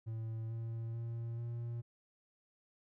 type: tone with pitch steps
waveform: triangle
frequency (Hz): 112.5 / 114.27 / 116.06 / 117.89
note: A2 / A#2 / A#2 / A#2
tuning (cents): +39 / -34 / -7 / +20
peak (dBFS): -36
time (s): 0.06-1.82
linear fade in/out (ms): 20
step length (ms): 440
effects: none